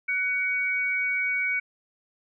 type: tone pair together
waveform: sine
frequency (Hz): 1492 / 2248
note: F#6 / C#7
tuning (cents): +14 / +24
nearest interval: perfect fifth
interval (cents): 710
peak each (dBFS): -31 / -24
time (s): 0.08-1.6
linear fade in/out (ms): 10
effects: none